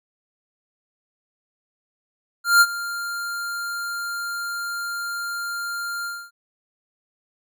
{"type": "tone with ADSR envelope", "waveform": "square", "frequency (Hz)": 1396.9, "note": "F6", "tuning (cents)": 0, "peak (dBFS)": -10, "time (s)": [2.44, 6.31], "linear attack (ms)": 170, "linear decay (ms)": 47, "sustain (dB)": -17, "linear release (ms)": 260, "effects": []}